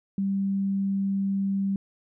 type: tone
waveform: sine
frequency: 196 Hz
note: G3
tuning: in tune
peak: -23 dBFS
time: 0.18-1.76 s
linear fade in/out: 2 ms
effects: none